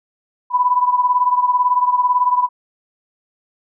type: beating tone pair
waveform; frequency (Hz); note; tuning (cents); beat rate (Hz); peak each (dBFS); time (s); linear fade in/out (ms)
sine; 987.8 / 1005.8; B5 / B5; 0 / +31; 18; -14 / -18; 0.5-2.49; 50
effects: none